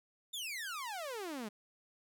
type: exponential sweep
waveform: sawtooth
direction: down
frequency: 3684 to 199.9 Hz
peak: -36 dBFS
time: 0.33-1.49 s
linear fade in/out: 10 ms
effects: none